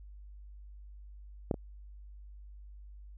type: clicks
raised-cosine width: 2 ms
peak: -15 / -24 dBFS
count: 2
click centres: 1.512 / 1.542 s
effects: added 50 Hz sine -47 dBFS peak until 3.17 s